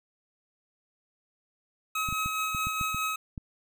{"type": "tone with tremolo", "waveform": "25% pulse", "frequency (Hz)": 1277, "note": "D#6", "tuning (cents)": 45, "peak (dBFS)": -23, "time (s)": [1.95, 3.16], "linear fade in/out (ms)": 5, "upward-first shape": "triangle", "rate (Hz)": 4.8, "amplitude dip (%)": 35}
{"type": "clicks", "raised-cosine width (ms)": 5, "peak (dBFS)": -24, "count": 8, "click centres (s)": [2.088, 2.126, 2.26, 2.548, 2.67, 2.812, 2.946, 3.378]}
{"effects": []}